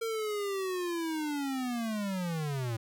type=linear sweep; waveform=square; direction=down; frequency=458.8 to 110 Hz; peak=-32 dBFS; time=0.01-2.77 s; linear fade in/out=10 ms; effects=none